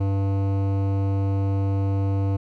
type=tone with hard clipping; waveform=sine; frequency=98 Hz; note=G2; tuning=in tune; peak=-22 dBFS; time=0-2.37 s; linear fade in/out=10 ms; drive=15 dB; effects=none